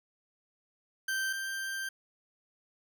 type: tone pair in turn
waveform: 40% pulse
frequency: 1561 / 1573.7 Hz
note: G6 / G6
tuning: -8 / +6 cents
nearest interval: unison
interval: 14 cents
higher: second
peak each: -29 / -33 dBFS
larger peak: first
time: 1.08-1.33 / 1.33-1.89 s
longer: second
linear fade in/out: 5 ms
effects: none